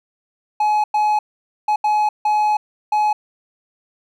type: tone bursts at uneven times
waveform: triangle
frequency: 846 Hz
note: G#5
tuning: 32 cents sharp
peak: -12 dBFS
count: 6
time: 0.6-0.84 / 0.94-1.19 / 1.68-1.76 / 1.84-2.09 / 2.25-2.57 / 2.92-3.13 s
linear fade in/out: 5 ms
effects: none